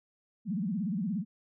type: tone with vibrato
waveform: sine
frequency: 196.7 Hz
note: G3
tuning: 6 cents sharp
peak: -29 dBFS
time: 0.45-1.25 s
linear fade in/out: 50 ms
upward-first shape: sine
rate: 17 Hz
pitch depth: 260 cents each way
effects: none